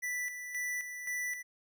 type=tone with tremolo; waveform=square; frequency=1975.5 Hz; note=B6; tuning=in tune; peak=-34 dBFS; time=0.02-1.43 s; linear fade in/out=20 ms; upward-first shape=square; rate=1.9 Hz; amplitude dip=55%; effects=none